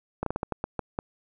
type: slowing click train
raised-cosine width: 1 ms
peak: -14 dBFS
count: 9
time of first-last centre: 0.23-0.989 s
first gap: 33 ms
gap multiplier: 1.29
effects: none